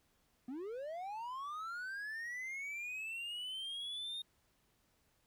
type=linear sweep; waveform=triangle; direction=up; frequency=236.7 to 3700 Hz; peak=-39 dBFS; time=0.48-4.22 s; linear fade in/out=5 ms; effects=pink hiss -75 dBFS RMS until 5.26 s